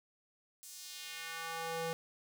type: tone with high-pass filter sweep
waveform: square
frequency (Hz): 164.81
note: E3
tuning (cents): 0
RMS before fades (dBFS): -42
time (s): 0.63-1.93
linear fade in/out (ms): 0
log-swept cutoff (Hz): 8000 to 350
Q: 1.2
effects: none